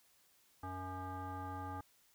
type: tone with frequency modulation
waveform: sine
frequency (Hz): 463.3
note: A#4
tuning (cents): -11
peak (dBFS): -40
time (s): 0.63-1.81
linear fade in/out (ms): 5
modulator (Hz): 372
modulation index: 2.1
effects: tanh soft clip ceiling -36 dBFS + white hiss -70 dBFS RMS until 2.14 s